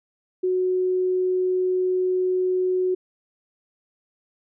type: tone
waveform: sine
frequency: 368.3 Hz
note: F#4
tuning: 8 cents flat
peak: -19 dBFS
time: 0.43-2.95 s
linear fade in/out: 10 ms
effects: none